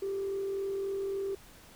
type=tone with frequency modulation; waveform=sine; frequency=392 Hz; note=G4; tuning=in tune; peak=-30 dBFS; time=0.02-1.35 s; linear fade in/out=5 ms; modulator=43.6 Hz; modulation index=0.27; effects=tanh soft clip ceiling -27 dBFS + pink hiss -55 dBFS RMS until 1.75 s